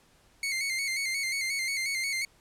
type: tone with vibrato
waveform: sawtooth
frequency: 2156 Hz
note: C#7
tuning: 49 cents flat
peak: -25 dBFS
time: 0.43-2.25 s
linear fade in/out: 2 ms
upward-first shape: square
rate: 5.6 Hz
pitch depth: 51 cents each way
effects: pink hiss -62 dBFS RMS until 2.4 s + low-pass 11000 Hz 12 dB/octave